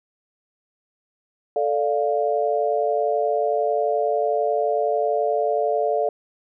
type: chord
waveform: sine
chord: D minor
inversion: second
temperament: equal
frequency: 440 / 587.3 / 698.5 Hz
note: A4 / D5 / F5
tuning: 0 / 0 / 0 cents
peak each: -23 dBFS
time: 1.56-6.09 s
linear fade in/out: 2 ms
effects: none